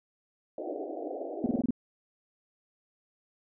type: band-pass noise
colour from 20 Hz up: pink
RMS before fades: -37 dBFS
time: 0.58-1.62 s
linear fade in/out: 2 ms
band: 280 to 740 Hz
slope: 96 dB/octave
type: tone bursts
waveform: sine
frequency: 242.8 Hz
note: B3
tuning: 29 cents flat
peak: -23 dBFS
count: 6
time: 1.44-1.707 s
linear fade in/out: 2 ms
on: 22 ms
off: 27 ms
effects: none